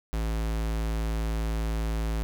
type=tone; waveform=square; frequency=55 Hz; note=A1; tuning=in tune; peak=-27 dBFS; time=0.13-2.23 s; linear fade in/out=0 ms; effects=none

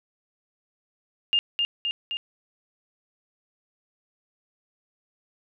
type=tone with echo; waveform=sine; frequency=2817 Hz; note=F7; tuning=14 cents sharp; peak=-18 dBFS; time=1.33-1.39 s; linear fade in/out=0 ms; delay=260 ms; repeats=3; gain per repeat=-3 dB; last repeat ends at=2.17 s; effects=none

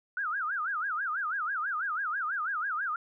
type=tone with vibrato; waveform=sine; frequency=1414 Hz; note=F6; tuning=21 cents sharp; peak=-29 dBFS; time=0.17-2.96 s; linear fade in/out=2 ms; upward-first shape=sine; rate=6.1 Hz; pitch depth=270 cents each way; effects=none

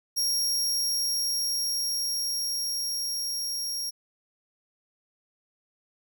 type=tone with level ramp; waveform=sawtooth; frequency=5588 Hz; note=F8; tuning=in tune; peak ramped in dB=-21 to -27 dBFS; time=0.16-3.91 s; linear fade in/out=20 ms; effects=none

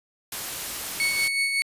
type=noise; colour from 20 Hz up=white; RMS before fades=-32 dBFS; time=0.32-1.28 s; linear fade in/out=2 ms
type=tone with tremolo; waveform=35% pulse; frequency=2217 Hz; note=C#7; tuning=in tune; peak=-19 dBFS; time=1-1.62 s; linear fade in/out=0 ms; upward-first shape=sine; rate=5.4 Hz; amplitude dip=40%
effects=resampled to 32000 Hz

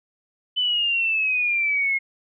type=exponential sweep; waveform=sine; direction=down; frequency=3024 to 2148 Hz; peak=-19 dBFS; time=0.56-1.99 s; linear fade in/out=20 ms; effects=none

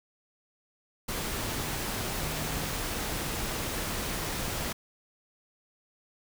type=tone in noise; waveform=sine; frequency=153.3 Hz; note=D#3; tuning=25 cents flat; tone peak=-38 dBFS; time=2.18-2.71 s; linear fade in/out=10 ms; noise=pink; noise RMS=-33 dBFS; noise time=1.08-4.73 s; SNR=-8 dB; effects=none

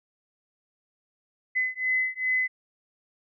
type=beating tone pair; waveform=sine; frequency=2024 / 2026.5 Hz; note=B6 / B6; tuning=+42 / +44 cents; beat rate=2.5 Hz; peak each=-27 dBFS; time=1.55-2.48 s; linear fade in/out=20 ms; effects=none

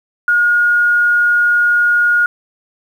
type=tone; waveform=sine; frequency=1434 Hz; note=F6; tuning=45 cents sharp; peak=-9 dBFS; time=0.28-2.26 s; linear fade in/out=2 ms; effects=7-bit

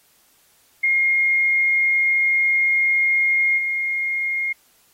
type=tone with level steps; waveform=sine; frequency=2137 Hz; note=C7; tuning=36 cents sharp; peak=-15 / -20 dBFS; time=0.83-4.53 s; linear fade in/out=10 ms; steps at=3.57 s; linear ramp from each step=20 ms; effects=white hiss -58 dBFS RMS until 4.93 s + AAC 48 kbps

